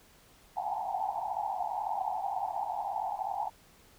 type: band-pass noise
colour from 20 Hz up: pink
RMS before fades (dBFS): -34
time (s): 0.56-3.5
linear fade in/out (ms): 20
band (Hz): 720 to 900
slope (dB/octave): 96
effects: pink hiss -60 dBFS RMS until 3.98 s